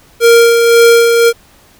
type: tone with tremolo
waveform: square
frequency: 466.2 Hz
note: A#4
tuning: in tune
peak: -3 dBFS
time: 0.2-1.33 s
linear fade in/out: 50 ms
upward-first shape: sine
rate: 1.9 Hz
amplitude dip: 40%
effects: pink hiss -45 dBFS RMS until 1.79 s